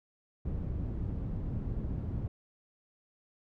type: low-pass noise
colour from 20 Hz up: white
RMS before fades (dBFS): -35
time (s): 0.45-2.28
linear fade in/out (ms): 5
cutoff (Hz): 130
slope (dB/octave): 12
effects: none